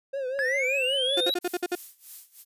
triangle tone with vibrato, 530 Hz, C5, 22 cents sharp, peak -26 dBFS, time 0.13-1.31 s, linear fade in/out 10 ms, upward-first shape triangle, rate 5.2 Hz, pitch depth 110 cents each way
triangle linear sweep, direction up, 1649 to 3932 Hz, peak -23 dBFS, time 0.39-1.34 s, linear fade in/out 0 ms
35% pulse tone bursts, 355.8 Hz, F4, 32 cents sharp, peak -23 dBFS, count 7, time 1.17-1.753 s, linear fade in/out 5 ms, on 37 ms, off 54 ms
violet noise with tremolo, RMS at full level -39 dBFS, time 1.41-2.45 s, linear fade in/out 50 ms, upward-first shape sine, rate 3.1 Hz, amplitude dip 90%
effects resampled to 32000 Hz

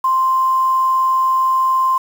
sine tone with quantisation, 1046.5 Hz, C6, in tune, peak -12 dBFS, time 0.04-1.98 s, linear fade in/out 5 ms, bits 6, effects none

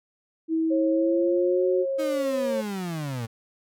sine tone with pitch glide, 323 to 368.9 Hz, E4 to F#4, -35 to -5 cents, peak -21 dBFS, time 0.48-1.86 s, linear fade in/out 50 ms, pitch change +230 cents, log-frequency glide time 0.91-1.65 s
sine tone, 541 Hz, C#5, 42 cents flat, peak -24 dBFS, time 0.7-2.62 s, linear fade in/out 20 ms
35% pulse linear sweep, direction down, 318.8 to 109.9 Hz, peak -27 dBFS, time 1.98-3.27 s, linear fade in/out 20 ms
effects none

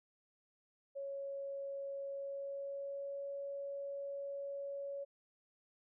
sine tone with pitch glide, 554 to 559.5 Hz, C#5 to C#5, -1 to +16 cents, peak -40 dBFS, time 0.95-5.05 s, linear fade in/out 20 ms, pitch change +17 cents, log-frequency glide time 2.08-3.28 s, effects none

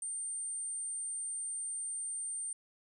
sine tone, 8870 Hz, C#9, in tune, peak -36 dBFS, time 0.02-2.53 s, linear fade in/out 2 ms, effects none

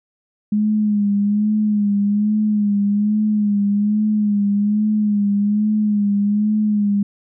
sine tone with vibrato, 207.7 Hz, G#3, in tune, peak -14 dBFS, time 0.52-7.03 s, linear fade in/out 5 ms, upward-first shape sine, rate 1.2 Hz, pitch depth 49 cents each way, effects none

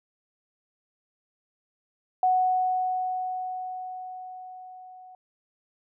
sine tone with level ramp, 740 Hz, F#5, in tune, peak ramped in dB -18 to -45 dBFS, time 2.23-5.15 s, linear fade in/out 2 ms, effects none

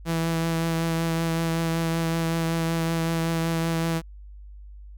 sawtooth tone with vibrato, 164.81 Hz, E3, in tune, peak -19 dBFS, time 0.05-4.02 s, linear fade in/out 50 ms, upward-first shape triangle, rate 5.3 Hz, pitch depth 17 cents each way, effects added 50 Hz sine -40 dBFS peak until 4.97 s

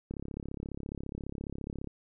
click train, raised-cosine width 3 ms, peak -25 dBFS, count 62, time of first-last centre 0.11-1.873 s, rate 34.6 Hz, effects none

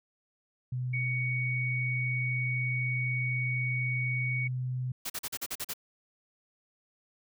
sine tone with pitch glide, 125.8 to 126.89 Hz, B2 to B2, +32 to +47 cents, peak -30 dBFS, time 0.72-4.92 s, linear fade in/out 5 ms, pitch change +15 cents, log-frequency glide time 4.09-4.47 s
sine tone, 2236 Hz, C#7, 14 cents sharp, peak -31 dBFS, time 0.93-4.48 s, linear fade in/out 10 ms
white noise bursts, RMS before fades -35 dBFS, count 8, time 5.05-5.737 s, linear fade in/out 10 ms, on 50 ms, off 41 ms
effects none

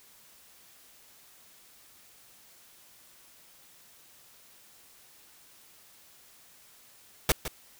pink noise with echo, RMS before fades -22 dBFS, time 7.29-7.32 s, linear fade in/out 2 ms, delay 160 ms, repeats 1, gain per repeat -12 dB, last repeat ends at 7.48 s, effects white hiss -57 dBFS RMS until 7.79 s

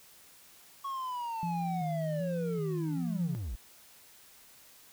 triangle linear sweep, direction down, 1108.7 to 42.93 Hz, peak -32 dBFS, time 0.84-3.56 s, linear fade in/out 10 ms
sine tone with vibrato, 164.8 Hz, E3, in tune, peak -32 dBFS, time 1.43-3.35 s, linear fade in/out 0 ms, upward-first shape square, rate 1.3 Hz, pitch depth 71 cents each way
effects white hiss -57 dBFS RMS until 4.92 s

